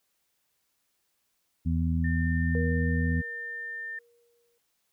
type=harmonic tone; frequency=82.41 Hz; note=E2; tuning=in tune; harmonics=1 / 2 / 3; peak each=-26 / -29 / -31 dBFS; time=1.65-3.22 s; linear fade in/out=20 ms
type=tone; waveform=sine; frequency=1800 Hz; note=A6; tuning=39 cents sharp; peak=-34 dBFS; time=2.04-3.99 s; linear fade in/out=5 ms
type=tone with exponential decay; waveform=sine; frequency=473 Hz; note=A#4; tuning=25 cents sharp; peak=-30 dBFS; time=2.55-4.58 s; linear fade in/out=0 ms; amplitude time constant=440 ms
effects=white hiss -75 dBFS RMS until 4.92 s